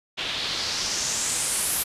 white noise with low-pass filter sweep, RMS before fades -27 dBFS, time 0.17-1.84 s, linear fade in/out 20 ms, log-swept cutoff 3200 to 12000 Hz, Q 2.8, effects resampled to 32000 Hz

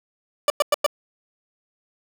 30% pulse tone bursts, 587.3 Hz, D5, in tune, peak -12 dBFS, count 4, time 0.48-0.864 s, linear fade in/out 2 ms, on 21 ms, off 100 ms, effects none

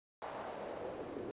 pink noise with band-pass filter sweep, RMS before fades -44 dBFS, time 0.22-1.31 s, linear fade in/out 0 ms, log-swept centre 800 to 370 Hz, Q 2, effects resampled to 8000 Hz

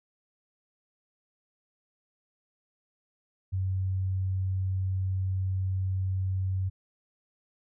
sine tone, 94.4 Hz, F#2, 35 cents sharp, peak -26 dBFS, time 3.52-6.7 s, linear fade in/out 20 ms, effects none

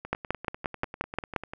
two click trains, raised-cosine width 0.5 ms, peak -22 / -11 dBFS, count 16 / 8, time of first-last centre 0.05-1.535 / 0.13-1.362 s, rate 10.1 / 5.68 Hz, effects none

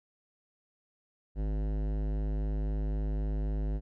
sine tone with hard clipping, 51.91 Hz, G#1, in tune, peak -31 dBFS, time 1.35-3.81 s, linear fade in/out 50 ms, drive 17 dB, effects none

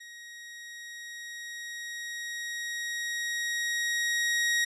sawtooth tone with level ramp, 1890 Hz, A#6, 23 cents sharp, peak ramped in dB -41 to -20 dBFS, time 0-4.65 s, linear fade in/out 10 ms, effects low-pass 9000 Hz 12 dB/octave

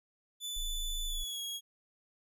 sawtooth tone with pitch glide, 3491 to 3310 Hz, A7 to G#7, -14 to -6 cents, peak -34 dBFS, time 0.4-1.61 s, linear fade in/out 50 ms, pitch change -92 cents, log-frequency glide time 1.07-1.41 s
sine tone, 27.05 Hz, A0, 29 cents flat, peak -35 dBFS, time 0.56-1.24 s, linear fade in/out 10 ms
effects none

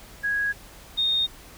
sine tone pair in turn, 1656 / 3689 Hz, G#6 / A#7, -5 / -19 cents, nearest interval octave + major second, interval 1386 cents, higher second, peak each -22 / -20 dBFS, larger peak second, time 0.23-0.53 / 0.97-1.27 s, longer neither, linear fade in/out 20 ms, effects added 46 Hz sine -51 dBFS peak until 1.57 s + pink hiss -47 dBFS RMS until 1.57 s

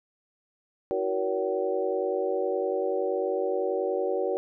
sine tone cluster, 325.4 / 375.6 / 473.9 / 565 / 760 Hz, E4 / F#4 / A#4 / C#5 / F#5, -22 / +26 / +28 / +33 / +46 cents, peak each -37 / -29 / -30 / -30 / -36 dBFS, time 0.91-4.37 s, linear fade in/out 0 ms, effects none

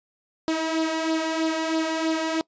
sawtooth tone with flanger, 321.1 Hz, E4, 45 cents flat, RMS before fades -25 dBFS, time 0.48-2.41 s, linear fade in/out 0 ms, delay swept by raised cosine 0.21 to 2.11 ms, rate 3.1 Hz, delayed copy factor +0.55, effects noise-tail reverb RT60 0.1 s tail -23 dB re dry + resampled to 16000 Hz

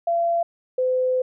sine tone pair in turn, 681 / 510.2 Hz, F5 / C5, -44 / -44 cents, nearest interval perfect fourth, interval 500 cents, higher first, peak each -18 dBFS, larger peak neither, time 0.07-0.43 / 0.78-1.22 s, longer second, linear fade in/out 5 ms, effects none

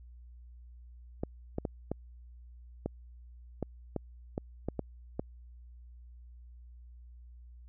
clicks, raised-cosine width 2 ms, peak -19 dBFS, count 11, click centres 1.235 / 1.584 / 1.652 / 1.916 / 2.86 / 3.627 / 3.963 / 4.379 / 4.686 / 4.793 / 5.195 s, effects added 60 Hz sine -49 dBFS peak until 7.68 s

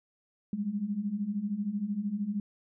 sine beating tone pair, 196 / 209 Hz, G3 / G#3, 0 / +11 cents, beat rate 13 Hz, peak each -35 / -31 dBFS, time 0.53-2.4 s, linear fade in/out 2 ms, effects none

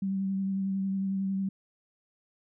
sine tone with vibrato, 193.5 Hz, G3, 22 cents flat, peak -27 dBFS, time 0.02-1.49 s, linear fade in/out 5 ms, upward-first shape sine, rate 11 Hz, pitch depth 18 cents each way, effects none

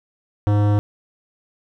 sine tone with hard clipping, 103.5 Hz, G#2, 5 cents flat, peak -16 dBFS, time 0.47-0.79 s, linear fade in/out 0 ms, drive 17 dB, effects none

